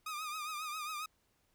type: tone with vibrato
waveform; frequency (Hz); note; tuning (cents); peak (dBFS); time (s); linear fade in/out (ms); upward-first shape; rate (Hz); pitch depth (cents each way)
sawtooth; 1231; D#6; -19; -35; 0.06-1.06; 5; triangle; 7.4; 82
effects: pink hiss -75 dBFS RMS until 1.54 s